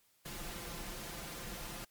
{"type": "noise with comb filter", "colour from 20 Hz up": "pink", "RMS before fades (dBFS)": -44, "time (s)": [0.25, 1.85], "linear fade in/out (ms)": 10, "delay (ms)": 5.8, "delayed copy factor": 0.55, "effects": ["white hiss -71 dBFS RMS until 1.9 s", "MP3 96 kbps"]}